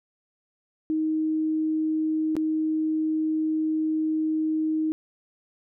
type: tone with dropouts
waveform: sine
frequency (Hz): 313.6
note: D#4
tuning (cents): +14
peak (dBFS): -22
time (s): 0.9-4.92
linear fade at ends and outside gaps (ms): 0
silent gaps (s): 2.354-2.366
effects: none